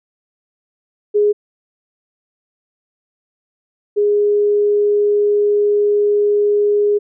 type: tone pair in turn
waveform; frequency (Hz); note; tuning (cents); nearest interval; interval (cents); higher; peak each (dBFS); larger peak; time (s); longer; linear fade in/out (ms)
sine; 415.3 / 413.1; G#4 / G#4; 0 / -9; unison; 9; first; -10 / -11; first; 1.14-1.33 / 3.96-6.99; second; 20
effects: none